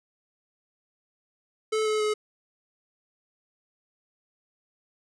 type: tone with pitch steps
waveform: square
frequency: 435 / 430 / 425.1 Hz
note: A4 / A4 / G#4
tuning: -20 / -40 / +40 cents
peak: -24 dBFS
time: 1.72-2.14 s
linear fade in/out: 10 ms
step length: 140 ms
effects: resampled to 22050 Hz